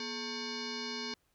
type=tone with frequency modulation; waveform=sine; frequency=2242 Hz; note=C#7; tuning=19 cents sharp; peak=-36 dBFS; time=0-1.14 s; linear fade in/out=2 ms; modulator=667 Hz; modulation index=4.5; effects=pink hiss -75 dBFS RMS until 1.34 s